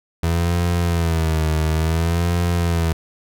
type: tone with vibrato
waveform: 30% pulse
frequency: 82.41 Hz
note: E2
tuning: in tune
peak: -14 dBFS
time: 0.23-2.93 s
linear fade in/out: 5 ms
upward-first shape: sine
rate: 0.57 Hz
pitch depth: 92 cents each way
effects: none